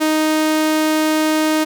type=tone; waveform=sawtooth; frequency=311.1 Hz; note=D#4; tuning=in tune; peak=-10 dBFS; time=0-1.65 s; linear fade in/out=20 ms; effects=none